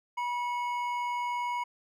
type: tone pair together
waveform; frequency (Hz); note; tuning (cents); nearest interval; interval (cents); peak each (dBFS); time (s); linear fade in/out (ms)
triangle; 969.2 / 2201; B5 / C#7; -33 / -13; octave + major second; 1420; -28 / -38; 0.17-1.64; 10
effects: none

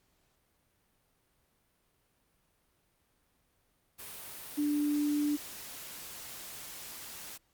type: tone in noise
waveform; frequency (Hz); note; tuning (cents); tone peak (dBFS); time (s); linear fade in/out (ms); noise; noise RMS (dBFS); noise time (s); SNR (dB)
sine; 294.2; D4; +3; -27; 4.57-5.37; 20; white; -45; 3.98-7.38; +15
effects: pink hiss -73 dBFS RMS until 7.53 s + Opus 48 kbps

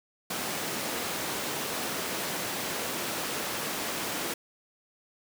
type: high-pass noise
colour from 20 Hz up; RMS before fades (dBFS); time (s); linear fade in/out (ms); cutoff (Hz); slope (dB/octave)
pink; -33; 0.3-4.34; 5; 230; 12
effects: none

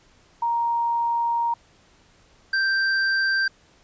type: tone pair in turn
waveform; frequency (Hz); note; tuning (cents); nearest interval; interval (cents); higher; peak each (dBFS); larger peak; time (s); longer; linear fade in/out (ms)
sine / square; 936 / 1569.2; A#5 / G6; +7 / +1; major sixth; 894; second; -20; neither; 0.42-1.54 / 2.53-3.48; first; 5
effects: pink hiss -57 dBFS RMS until 3.83 s + resampled to 16000 Hz

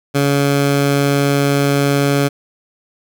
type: tone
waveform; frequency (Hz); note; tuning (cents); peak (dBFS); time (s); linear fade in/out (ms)
15% pulse; 141.1; C#3; +31; -6; 0.14-2.29; 20
effects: none

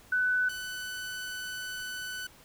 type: tone pair in turn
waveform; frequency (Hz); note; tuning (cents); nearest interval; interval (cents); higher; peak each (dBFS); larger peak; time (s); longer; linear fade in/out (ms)
sine / sawtooth; 1498 / 1498; F#6 / F#6; +21 / +21; unison; 0; neither; -24 / -32; first; 0.12-0.49 / 0.49-2.27; second; 5
effects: pink hiss -56 dBFS RMS until 2.44 s

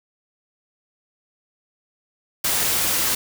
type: noise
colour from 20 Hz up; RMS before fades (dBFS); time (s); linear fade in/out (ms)
white; -21; 2.44-3.15; 5
effects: none

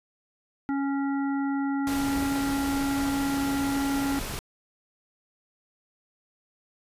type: harmonic tone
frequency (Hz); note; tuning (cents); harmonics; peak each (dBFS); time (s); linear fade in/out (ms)
277.2; C#4; 0; 1 / 3 / 5 / 7; -25 / -35 / -38 / -44; 0.69-4.19; 0
type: noise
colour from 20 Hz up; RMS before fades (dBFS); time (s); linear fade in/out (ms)
pink; -34; 1.87-4.39; 0
effects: resampled to 32000 Hz

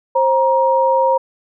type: tone pair together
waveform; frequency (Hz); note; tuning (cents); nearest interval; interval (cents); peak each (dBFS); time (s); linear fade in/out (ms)
sine; 530 / 944.4; C5 / A#5; +22 / +22; minor seventh; 1000; -14; 0.15-1.18; 10
effects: none

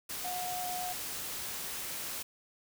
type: tone in noise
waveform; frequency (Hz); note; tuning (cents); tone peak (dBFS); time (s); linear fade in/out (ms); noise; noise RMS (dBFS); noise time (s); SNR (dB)
sine; 724; F#5; -38; -36; 0.24-0.93; 10; white; -39; 0.09-2.23; 0
effects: none

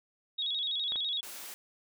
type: tone with vibrato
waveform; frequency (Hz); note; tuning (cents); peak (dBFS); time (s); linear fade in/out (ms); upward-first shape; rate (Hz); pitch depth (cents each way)
sine; 3558; A7; +19; -30; 0.38-1.21; 10; square; 12; 93
type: clicks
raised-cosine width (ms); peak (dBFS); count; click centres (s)
0.5; -30; 2; 0.921 / 0.958
type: high-pass noise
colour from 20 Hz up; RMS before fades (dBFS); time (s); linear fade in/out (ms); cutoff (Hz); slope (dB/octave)
white; -44; 1.23-1.54; 0; 270; 12
effects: none

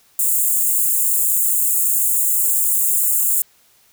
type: high-pass noise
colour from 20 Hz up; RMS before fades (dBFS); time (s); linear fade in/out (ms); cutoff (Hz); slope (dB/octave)
white; -17; 0.19-3.42; 2; 7000; 96
effects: white hiss -55 dBFS RMS until 3.92 s

